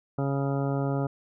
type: harmonic tone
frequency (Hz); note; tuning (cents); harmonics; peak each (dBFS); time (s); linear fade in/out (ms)
138.59; C#3; 0; 1 / 2 / 3 / 4 / 5 / 6 / 7 / 9 / 10; -27 / -31 / -34 / -35 / -37 / -41 / -44 / -42 / -46; 0.18-1.07; 5
effects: none